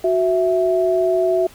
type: tone pair together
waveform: sine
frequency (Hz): 369.1 / 659.3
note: F#4 / E5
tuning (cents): -4 / 0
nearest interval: minor seventh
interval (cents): 1004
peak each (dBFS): -17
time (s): 0.04-1.47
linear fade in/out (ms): 5
effects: pink hiss -45 dBFS RMS until 1.54 s